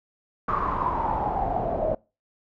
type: noise with low-pass filter sweep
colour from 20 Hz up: pink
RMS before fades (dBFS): -26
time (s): 0.48-1.95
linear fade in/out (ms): 5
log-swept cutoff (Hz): 1200 to 610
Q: 9.2
effects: noise-tail reverb RT60 0.3 s tail -24 dB re dry